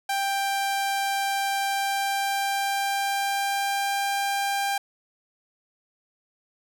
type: tone with pitch glide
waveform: sawtooth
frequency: 789 to 795.9 Hz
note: G5 to G5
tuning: +11 to +26 cents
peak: -20 dBFS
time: 0.09-4.78 s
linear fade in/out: 5 ms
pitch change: +15 cents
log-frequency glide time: 1.66-4.08 s
effects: none